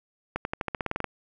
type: accelerating click train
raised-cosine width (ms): 0.5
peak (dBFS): -13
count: 12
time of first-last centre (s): 0.36-1.043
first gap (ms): 91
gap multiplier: 0.92
effects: none